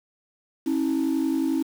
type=tone pair together; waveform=sine; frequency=270.4 / 321.6 Hz; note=C#4 / E4; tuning=-43 / -43 cents; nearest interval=minor third; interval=300 cents; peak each=-22 dBFS; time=0.66-1.63 s; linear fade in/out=10 ms; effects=tanh soft clip ceiling -18 dBFS + 7-bit